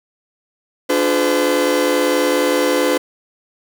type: chord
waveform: 40% pulse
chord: D diminished seventh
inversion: none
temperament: just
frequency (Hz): 293.7 / 352.4 / 422.9 / 507.5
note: D4 / F4 / Ab4 / Cb5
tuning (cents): 0 / +16 / +31 / +47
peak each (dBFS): -19 / -21 / -22 / -16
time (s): 0.89-2.98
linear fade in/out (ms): 10
effects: none